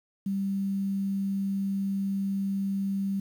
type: tone with quantisation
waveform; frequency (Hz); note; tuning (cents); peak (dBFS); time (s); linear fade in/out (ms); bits
sine; 196; G3; 0; -26; 0.26-3.2; 5; 9
effects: none